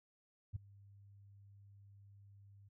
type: tone with ADSR envelope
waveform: sine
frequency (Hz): 99.9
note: G2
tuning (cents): +33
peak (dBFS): -35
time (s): 0.53-2.69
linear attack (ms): 28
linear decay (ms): 9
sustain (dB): -23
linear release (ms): 13
effects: none